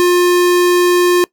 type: tone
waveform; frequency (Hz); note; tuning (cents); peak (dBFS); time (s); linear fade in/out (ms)
square; 355; F4; +28; -9; 0-1.24; 0
effects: noise-tail reverb RT60 0.1 s tail -22 dB re dry